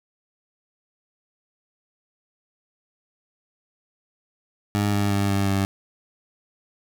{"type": "tone with pitch steps", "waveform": "20% pulse", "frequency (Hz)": [102.7, 101.46, 100.24, 99.03, 97.84], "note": ["G#2", "G#2", "G2", "G2", "G2"], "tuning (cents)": [-19, -40, 39, 18, -3], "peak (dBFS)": -15, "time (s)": [4.75, 5.65], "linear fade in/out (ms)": 0, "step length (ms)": 180, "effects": ["8-bit"]}